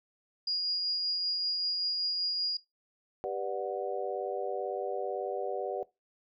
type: tone with tremolo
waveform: sine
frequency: 4861 Hz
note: D#8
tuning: 41 cents flat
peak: -28 dBFS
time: 0.47-2.57 s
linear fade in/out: 5 ms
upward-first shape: triangle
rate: 5.2 Hz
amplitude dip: 30%
type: chord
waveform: sine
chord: G major seventh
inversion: none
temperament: just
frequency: 392 / 490 / 588 / 735 Hz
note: G4 / B4 / D5 / F#5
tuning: 0 / -14 / +2 / -12 cents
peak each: -37 dBFS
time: 3.24-5.83 s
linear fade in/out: 0 ms
effects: noise-tail reverb RT60 0.2 s tail -19 dB re dry